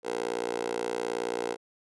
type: tone with high-pass filter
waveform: 10% pulse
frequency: 58.9 Hz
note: A#1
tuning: 19 cents sharp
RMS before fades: -32 dBFS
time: 0.03-1.57 s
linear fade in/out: 50 ms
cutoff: 480 Hz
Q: 5.1
effects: resampled to 24000 Hz